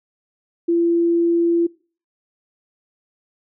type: tone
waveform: sine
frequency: 339.5 Hz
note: F4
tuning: 49 cents flat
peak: -14 dBFS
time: 0.68-1.67 s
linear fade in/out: 10 ms
effects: noise-tail reverb RT60 0.4 s tail -23 dB re dry